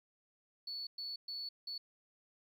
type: tone bursts at uneven times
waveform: sine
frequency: 4435 Hz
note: C#8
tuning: in tune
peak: -39 dBFS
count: 4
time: 0.67-0.87 / 0.98-1.16 / 1.28-1.49 / 1.67-1.78 s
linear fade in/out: 5 ms
effects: tanh soft clip ceiling -35 dBFS + 13-bit